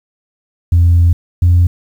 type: tone pair in turn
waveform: sine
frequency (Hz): 85.7 / 87.45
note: F2 / F2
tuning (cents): -32 / +3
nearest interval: unison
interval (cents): 35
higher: second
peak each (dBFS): -4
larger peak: neither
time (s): 0.72-1.13 / 1.42-1.67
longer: first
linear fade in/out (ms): 5
effects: tanh soft clip ceiling -3 dBFS + 7-bit